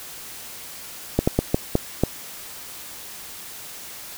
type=slowing click train; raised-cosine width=2 ms; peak=-3 dBFS; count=6; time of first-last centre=1.19-2.036 s; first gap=85 ms; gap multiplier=1.35; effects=white hiss -38 dBFS RMS until 4.17 s